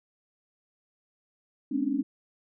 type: tone cluster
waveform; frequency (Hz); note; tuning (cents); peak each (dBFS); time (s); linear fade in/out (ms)
sine; 210.9 / 253.2 / 270.7 / 295; G#3 / B3 / C#4 / D4; +27 / +43 / -41 / +8; -35 / -34 / -28 / -30; 1.71-2.03; 10
effects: none